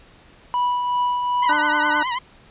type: tone with tremolo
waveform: triangle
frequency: 982 Hz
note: B5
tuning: 10 cents flat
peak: -15 dBFS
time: 0.54-1.53 s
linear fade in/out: 0 ms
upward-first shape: triangle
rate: 2.6 Hz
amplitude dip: 40%
type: tone with vibrato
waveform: sawtooth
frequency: 992 Hz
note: B5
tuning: 7 cents sharp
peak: -18 dBFS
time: 1.42-2.19 s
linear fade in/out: 10 ms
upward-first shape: triangle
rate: 9.5 Hz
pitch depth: 110 cents each way
type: harmonic tone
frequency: 298.8 Hz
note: D4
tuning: 30 cents sharp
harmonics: 1 / 2 / 3 / 4 / 5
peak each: -28 / -31 / -23 / -31 / -20 dBFS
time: 1.49-2.03 s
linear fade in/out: 5 ms
effects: pink hiss -50 dBFS RMS until 2.5 s + resampled to 8000 Hz